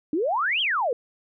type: exponential two-way sweep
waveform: sine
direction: up then down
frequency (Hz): 285.6 to 3338 to 449.1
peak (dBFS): -21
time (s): 0.13-0.93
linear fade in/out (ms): 2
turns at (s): 0.61
effects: none